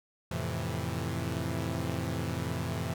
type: chord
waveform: sawtooth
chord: F major seventh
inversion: none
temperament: equal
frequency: 87.31 / 110 / 130.81 / 164.81 Hz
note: F2 / A2 / C3 / E3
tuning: 0 / 0 / 0 / 0 cents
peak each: -33 dBFS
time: 0.31-2.94 s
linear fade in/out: 5 ms
effects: none